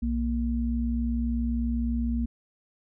sine tone pair together, 61.74 / 234 Hz, B1 / A#3, 0 / +7 cents, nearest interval octave + major seventh, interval 2307 cents, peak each -27 dBFS, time 0.02-2.26 s, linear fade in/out 10 ms, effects none

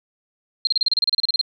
sine tone bursts, 4186 Hz, C8, in tune, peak -15 dBFS, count 15, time 0.65-1.413 s, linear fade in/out 2 ms, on 21 ms, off 32 ms, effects none

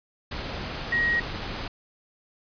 sine tone in noise, 1890 Hz, A#6, 23 cents sharp, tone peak -21 dBFS, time 0.92-1.2 s, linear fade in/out 5 ms, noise pink, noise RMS -33 dBFS, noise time 0.31-1.68 s, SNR +9 dB, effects resampled to 11025 Hz

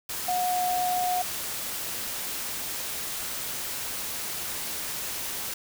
sine tone in noise, 725 Hz, F#5, 35 cents flat, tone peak -24 dBFS, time 0.28-1.22 s, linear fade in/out 5 ms, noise white, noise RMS -33 dBFS, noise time 0.09-5.54 s, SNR +6 dB, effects none

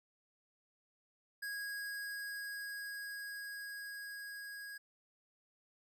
square tone with level ramp, 1648 Hz, G#6, 14 cents flat, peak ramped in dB -40 to -46 dBFS, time 1.42-4.78 s, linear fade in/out 10 ms, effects none

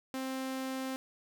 sawtooth tone, 263.1 Hz, C4, 10 cents sharp, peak -31 dBFS, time 0.14-0.96 s, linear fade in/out 0 ms, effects none

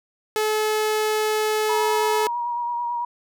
sawtooth tone, 430 Hz, A4, 40 cents flat, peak -16 dBFS, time 0.36-2.27 s, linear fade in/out 0 ms
sine tone with vibrato, 955 Hz, A#5, 42 cents sharp, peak -23 dBFS, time 1.69-3.05 s, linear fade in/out 5 ms, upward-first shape sine, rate 9.1 Hz, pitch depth 22 cents each way
effects none

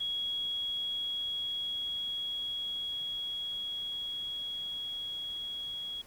sine tone with level ramp, 3322 Hz, G#7, in tune, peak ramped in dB -31 to -36 dBFS, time 0-6.02 s, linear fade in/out 10 ms, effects pink hiss -57 dBFS RMS until 6.06 s

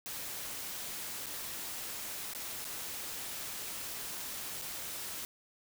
white noise with dropouts, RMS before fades -41 dBFS, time 0.06-5.25 s, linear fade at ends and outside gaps 0 ms, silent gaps 1.26-1.266 / 2.335-2.349 / 2.644-2.651 / 4.615-4.62 s, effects none

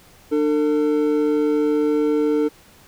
triangle tone pair together, 298.8 / 449.9 Hz, D4 / A4, +30 / +39 cents, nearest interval perfect fifth, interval 709 cents, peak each -17 dBFS, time 0.31-2.49 s, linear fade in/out 20 ms, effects pink hiss -50 dBFS RMS until 2.87 s

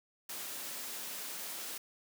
white high-pass noise, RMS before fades -42 dBFS, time 0.29-1.78 s, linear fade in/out 5 ms, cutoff 170 Hz, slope 24 dB/octave, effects none

